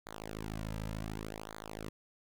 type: tone with flanger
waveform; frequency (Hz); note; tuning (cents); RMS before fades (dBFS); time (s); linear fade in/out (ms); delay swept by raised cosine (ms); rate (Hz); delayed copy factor
sawtooth; 53.5; A1; -48; -42; 0.06-1.89; 5; 0.36 to 2.76; 0.67; -1
effects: none